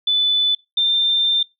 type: tone pair in turn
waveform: sine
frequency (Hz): 3495 / 3587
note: A7 / A7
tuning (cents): -12 / +33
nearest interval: unison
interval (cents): 45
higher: second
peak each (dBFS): -14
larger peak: neither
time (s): 0.07-0.55 / 0.77-1.43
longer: second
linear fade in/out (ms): 5
effects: noise-tail reverb RT60 0.2 s tail -20 dB re dry